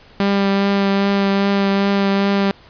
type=tone with vibrato; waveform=sawtooth; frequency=198.1 Hz; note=G3; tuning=18 cents sharp; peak=-10 dBFS; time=0.2-2.51 s; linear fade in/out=0 ms; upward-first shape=triangle; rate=2.5 Hz; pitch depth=14 cents each way; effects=pink hiss -46 dBFS RMS until 2.69 s + resampled to 11025 Hz